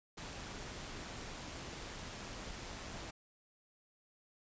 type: noise with amplitude modulation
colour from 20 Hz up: pink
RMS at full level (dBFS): -45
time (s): 0.17-3.11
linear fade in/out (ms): 10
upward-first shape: sine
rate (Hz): 170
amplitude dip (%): 25
effects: resampled to 16000 Hz